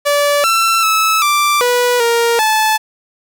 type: tone with pitch steps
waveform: sawtooth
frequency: 578 / 1342 / 1303 / 1176 / 489.7 / 467.3 / 869 Hz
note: D5 / E6 / E6 / D6 / B4 / A#4 / A5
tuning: -28 / +31 / -20 / +2 / -15 / +4 / -22 cents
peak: -7 dBFS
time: 0.05-2.78 s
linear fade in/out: 20 ms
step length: 390 ms
effects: none